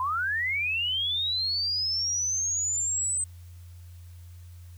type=linear sweep; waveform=sine; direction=up; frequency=990 to 8220 Hz; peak=-25 dBFS; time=0-3.24 s; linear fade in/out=2 ms; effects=added 87 Hz sine -43 dBFS peak until 4.77 s + white hiss -61 dBFS RMS until 4.77 s